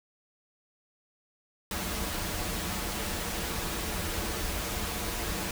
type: noise with comb filter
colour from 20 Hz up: pink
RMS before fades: -33 dBFS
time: 1.71-5.51 s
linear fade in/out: 2 ms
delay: 7.6 ms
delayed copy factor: -0.55
effects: none